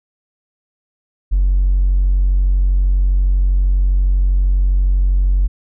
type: tone with hard clipping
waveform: sine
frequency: 46.25 Hz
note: F#1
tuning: in tune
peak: -11 dBFS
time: 1.31-5.48 s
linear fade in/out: 20 ms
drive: 1 dB
effects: none